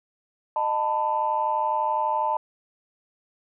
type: tone cluster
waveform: sine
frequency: 615 / 888 / 1000 Hz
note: D#5 / A5 / B5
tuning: -20 / +16 / +21 cents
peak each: -29 / -23 / -27 dBFS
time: 0.56-2.37 s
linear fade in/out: 2 ms
effects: tanh soft clip ceiling -12 dBFS